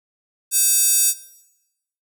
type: tone with high-pass filter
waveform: square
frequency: 520 Hz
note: C5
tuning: 11 cents flat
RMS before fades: -17 dBFS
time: 0.51-1.14 s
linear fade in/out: 50 ms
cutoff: 8400 Hz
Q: 1.8
effects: noise-tail reverb RT60 0.9 s tail -17 dB re dry